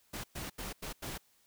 pink noise bursts at uneven times, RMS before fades -41 dBFS, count 5, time 0.13-0.24 / 0.35-0.5 / 0.58-0.73 / 0.82-0.93 / 1.02-1.18 s, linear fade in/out 10 ms, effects white hiss -69 dBFS RMS until 1.46 s

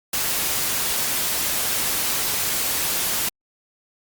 white noise, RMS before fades -23 dBFS, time 0.13-3.29 s, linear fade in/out 5 ms, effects Opus 48 kbps

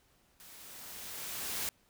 white noise with level ramp, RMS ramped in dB -54 to -35 dBFS, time 0.4-1.69 s, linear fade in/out 0 ms, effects pink hiss -69 dBFS RMS until 1.89 s

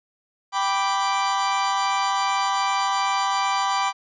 40% pulse chord, G major, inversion none, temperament equal, 784 / 987.8 / 1174.7 Hz, G5 / B5 / D6, 0 / 0 / 0 cents, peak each -24 dBFS, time 0.52-3.93 s, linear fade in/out 50 ms, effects resampled to 16000 Hz

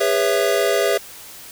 square chord, C# minor seventh, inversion second, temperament equal with one note detuned, 406.3 / 493.9 / 554.4 / 659.3 Hz, G#4 / B4 / C#5 / E5, -38 / 0 / 0 / 0 cents, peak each -21 / -24 / -23 / -22 dBFS, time 0-0.98 s, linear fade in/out 10 ms, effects white hiss -39 dBFS RMS until 1.51 s

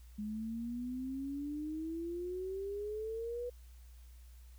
sine exponential sweep, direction up, 207.7 to 493 Hz, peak -37 dBFS, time 0.18-3.5 s, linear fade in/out 10 ms, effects added 60 Hz sine -52 dBFS peak until 4.58 s + white hiss -68 dBFS RMS until 4.58 s

